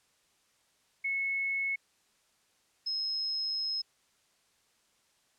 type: tone pair in turn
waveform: sine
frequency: 2194 / 5151 Hz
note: C#7 / E8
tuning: -18 / -41 cents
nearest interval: octave + minor third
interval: 1477 cents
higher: second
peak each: -29 / -30 dBFS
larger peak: first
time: 1.04-1.76 / 2.86-3.82 s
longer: second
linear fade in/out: 10 ms
effects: white hiss -70 dBFS RMS until 5.38 s + low-pass 9000 Hz 12 dB/octave